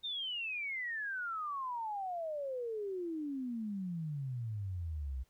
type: exponential sweep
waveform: sine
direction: down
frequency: 3704 to 61.74 Hz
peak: -36 dBFS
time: 0.03-5.24 s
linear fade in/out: 20 ms
effects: pink hiss -74 dBFS RMS until 5.29 s